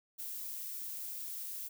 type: noise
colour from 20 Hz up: violet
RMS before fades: -42 dBFS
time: 0.18-1.69 s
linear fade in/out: 20 ms
effects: none